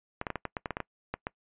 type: clicks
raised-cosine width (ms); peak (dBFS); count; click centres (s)
0.5; -17; 12; 0.214 / 0.268 / 0.303 / 0.357 / 0.453 / 0.568 / 0.658 / 0.707 / 0.769 / 0.803 / 1.14 / 1.269
effects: noise-tail reverb RT60 0.1 s tail -23 dB re dry + resampled to 8000 Hz